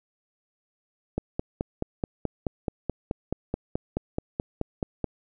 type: click train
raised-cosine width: 2 ms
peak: -13 dBFS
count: 19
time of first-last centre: 1.18-5.043 s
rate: 4.66 Hz
effects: none